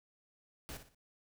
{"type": "noise with echo", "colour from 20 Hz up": "pink", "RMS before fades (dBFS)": -45, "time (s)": [0.69, 0.77], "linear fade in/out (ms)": 0, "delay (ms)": 59, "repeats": 3, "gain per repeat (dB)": -9, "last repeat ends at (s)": 0.947, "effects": []}